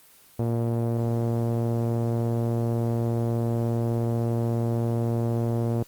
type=tone with low-pass filter; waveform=sawtooth; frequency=116.6 Hz; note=A#2; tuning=1 cent sharp; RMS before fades=-25 dBFS; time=0.39-5.83 s; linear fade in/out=5 ms; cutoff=590 Hz; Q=1.2; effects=white hiss -54 dBFS RMS until 5.87 s + Opus 24 kbps